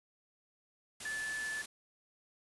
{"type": "tone in noise", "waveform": "sine", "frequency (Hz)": 1740, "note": "A6", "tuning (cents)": -20, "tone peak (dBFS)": -36, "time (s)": [1.05, 1.62], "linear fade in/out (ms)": 5, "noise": "white", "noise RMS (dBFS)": -44, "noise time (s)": [1, 1.66], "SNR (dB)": 5, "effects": ["resampled to 24000 Hz"]}